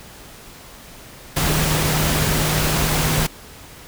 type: tone in noise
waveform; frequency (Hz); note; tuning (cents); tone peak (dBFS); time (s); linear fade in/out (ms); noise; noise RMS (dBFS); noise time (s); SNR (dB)
sine; 154; D#3; -17; -22; 1.36-3.27; 10; pink; -20; 1.36-3.27; -5
effects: pink hiss -41 dBFS RMS until 3.87 s